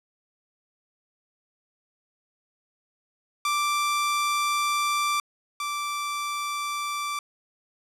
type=tone pair in turn; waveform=sawtooth; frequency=1174.7 / 1169.8 Hz; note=D6 / D6; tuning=0 / -7 cents; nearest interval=unison; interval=7 cents; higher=first; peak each=-19 / -24 dBFS; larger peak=first; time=3.45-5.2 / 5.6-7.19 s; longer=first; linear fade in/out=2 ms; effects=low-pass 12000 Hz 12 dB/octave